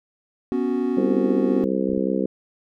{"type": "chord", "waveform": "triangle", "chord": "B suspended second", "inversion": "none", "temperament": "equal", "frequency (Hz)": [246.9, 277.2, 370], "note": ["B3", "C#4", "F#4"], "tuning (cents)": [0, 0, 0], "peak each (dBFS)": [-22, -23, -23], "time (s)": [0.52, 1.64], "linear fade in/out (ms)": 0}
{"type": "harmonic tone", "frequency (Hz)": 65.41, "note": "C2", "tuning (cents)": 0, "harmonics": [3, 4, 5, 6, 7, 8], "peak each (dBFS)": [-25, -26, -27, -28, -28, -29], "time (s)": [0.97, 2.26], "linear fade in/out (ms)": 5}
{"type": "clicks", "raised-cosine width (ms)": 5, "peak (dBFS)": -27, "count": 3, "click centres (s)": [1.895, 1.932, 1.976]}
{"effects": []}